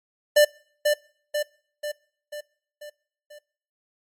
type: tone with echo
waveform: square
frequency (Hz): 593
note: D5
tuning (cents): +17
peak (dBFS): -13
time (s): 0.36-0.45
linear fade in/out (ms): 10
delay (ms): 490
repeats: 6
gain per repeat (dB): -5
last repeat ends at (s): 3.39
effects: noise-tail reverb RT60 0.6 s tail -25 dB re dry + MP3 64 kbps